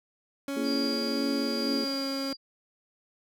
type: tone with pitch glide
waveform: 30% pulse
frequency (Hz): 277.9 to 272.5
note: C#4 to C#4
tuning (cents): +4 to -29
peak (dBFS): -28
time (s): 0.48-2.33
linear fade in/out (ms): 2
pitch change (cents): -33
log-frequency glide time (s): 1.53-2.07
type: chord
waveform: sine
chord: A# half-diminished seventh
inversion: none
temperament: just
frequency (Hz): 233.1 / 279.7 / 335.6 / 419.5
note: A#3 / C#4 / E4 / G#4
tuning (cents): 0 / +16 / +31 / +17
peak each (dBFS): -32 / -36 / -37 / -36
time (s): 0.56-1.85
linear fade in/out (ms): 10
type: tone with tremolo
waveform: sine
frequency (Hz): 4789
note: D8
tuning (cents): +33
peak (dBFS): -31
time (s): 0.63-2.37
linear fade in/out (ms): 50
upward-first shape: sine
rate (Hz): 1.1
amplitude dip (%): 40
effects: none